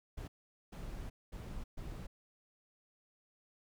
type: noise bursts at uneven times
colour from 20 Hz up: brown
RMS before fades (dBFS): -44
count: 4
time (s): 0.17-0.28 / 0.72-1.1 / 1.32-1.64 / 1.77-2.07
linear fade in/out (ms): 10
effects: none